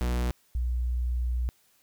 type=tone pair in turn; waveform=45% pulse / sine; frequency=60.9 / 60.9 Hz; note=B1 / B1; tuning=-24 / -24 cents; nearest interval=unison; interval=0 cents; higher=neither; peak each=-25 dBFS; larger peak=neither; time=0.01-0.31 / 0.55-1.49 s; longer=second; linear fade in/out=0 ms; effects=white hiss -65 dBFS RMS until 1.82 s